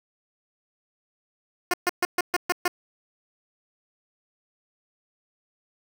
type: tone bursts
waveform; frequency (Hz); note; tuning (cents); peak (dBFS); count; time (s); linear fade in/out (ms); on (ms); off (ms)
10% pulse; 356.4; F4; +35; -12; 7; 1.71-2.679; 2; 27; 130
effects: none